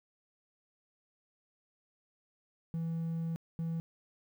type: tone bursts at uneven times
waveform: triangle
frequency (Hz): 164.81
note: E3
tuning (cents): 0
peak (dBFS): -30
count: 2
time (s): 2.74-3.36 / 3.59-3.8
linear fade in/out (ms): 0
effects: tanh soft clip ceiling -26 dBFS + 11-bit